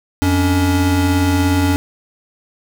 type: tone pair together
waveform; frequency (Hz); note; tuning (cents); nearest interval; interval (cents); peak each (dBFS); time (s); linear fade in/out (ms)
square; 89.01 / 283.9; F2 / C#4; +33 / +41; octave + minor sixth; 2008; -16; 0.22-1.76; 0
effects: none